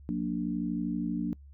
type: chord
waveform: sine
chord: Gb augmented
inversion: none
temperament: equal with one note detuned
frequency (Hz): 180.56 / 233.1 / 293.7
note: Gb3 / Bb3 / D4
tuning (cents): -42 / 0 / 0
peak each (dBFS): -33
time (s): 0.09-1.33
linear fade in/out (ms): 0
effects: noise-tail reverb RT60 0.1 s tail -25 dB re dry + added 70 Hz sine -48 dBFS peak until 1.53 s